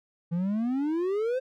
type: exponential sweep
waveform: triangle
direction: up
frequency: 164.81 to 531 Hz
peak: -23 dBFS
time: 0.31-1.4 s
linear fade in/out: 20 ms
effects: none